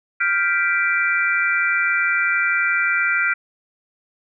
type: chord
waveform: sine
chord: G dominant seventh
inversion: third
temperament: equal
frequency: 1396.9 / 1568 / 1975.5 / 2349 Hz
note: F6 / G6 / B6 / D7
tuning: 0 / 0 / 0 / 0 cents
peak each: -20 / -24 / -23 / -22 dBFS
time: 0.2-3.34 s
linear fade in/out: 10 ms
effects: none